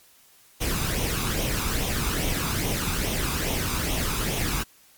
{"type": "noise with flanger", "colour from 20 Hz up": "pink", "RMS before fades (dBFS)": -26, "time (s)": [0.6, 4.64], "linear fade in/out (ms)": 20, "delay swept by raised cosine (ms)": [0.32, 0.83], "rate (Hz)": 2.4, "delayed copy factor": 0.55, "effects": ["white hiss -56 dBFS RMS until 4.97 s", "MP3 96 kbps"]}